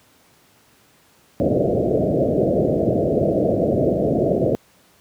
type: low-pass noise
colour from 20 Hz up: white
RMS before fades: -18 dBFS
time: 1.4-4.55 s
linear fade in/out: 0 ms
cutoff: 660 Hz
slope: 96 dB/octave
effects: pink hiss -55 dBFS RMS until 5 s + high-pass 100 Hz 12 dB/octave